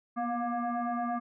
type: tone with frequency modulation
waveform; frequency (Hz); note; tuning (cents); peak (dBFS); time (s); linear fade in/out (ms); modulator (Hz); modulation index
sine; 233.1; A#3; 0; -29; 0.16-1.2; 20; 475; 2.1
effects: none